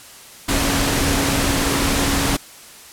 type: tone in noise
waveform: sine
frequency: 277.2 Hz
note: C#4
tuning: in tune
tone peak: -23 dBFS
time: 0.48-2.37 s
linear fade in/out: 10 ms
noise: pink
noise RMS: -19 dBFS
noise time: 0.48-2.37 s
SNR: -7 dB
effects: white hiss -41 dBFS RMS until 2.92 s + low-pass 12000 Hz 12 dB/octave